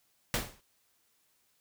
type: noise with exponential decay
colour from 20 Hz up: pink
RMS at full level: -27 dBFS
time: 0.34-0.61 s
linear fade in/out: 0 ms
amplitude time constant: 57 ms
effects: white hiss -72 dBFS RMS until 1.6 s

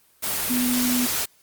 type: tone in noise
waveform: sine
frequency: 247.7 Hz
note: B3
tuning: 5 cents sharp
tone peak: -21 dBFS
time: 0.49-1.07 s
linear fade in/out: 20 ms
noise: white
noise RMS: -25 dBFS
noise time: 0.22-1.26 s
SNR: +1 dB
effects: white hiss -59 dBFS RMS until 1.42 s + Opus 24 kbps

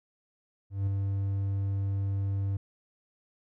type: tone with ADSR envelope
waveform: triangle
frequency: 98.4 Hz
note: G2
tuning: 7 cents sharp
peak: -22 dBFS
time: 0.7-2.57 s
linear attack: 170 ms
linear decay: 6 ms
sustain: -3 dB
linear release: 5 ms
effects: none

